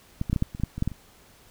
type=clicks; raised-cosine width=5 ms; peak=-14 / -16 / -10 / -12 / -10 / -23 / -22 / -11 / -20 / -11 / -13 / -26 dBFS; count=12; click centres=0.214 / 0.298 / 0.33 / 0.362 / 0.424 / 0.549 / 0.599 / 0.636 / 0.78 / 0.824 / 0.876 / 0.917 s; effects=pink hiss -55 dBFS RMS until 1.5 s